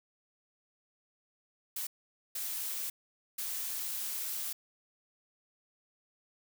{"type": "noise bursts at uneven times", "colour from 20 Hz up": "blue", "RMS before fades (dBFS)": -37, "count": 3, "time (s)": [[1.76, 1.87], [2.35, 2.9], [3.38, 4.53]], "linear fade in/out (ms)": 5, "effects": []}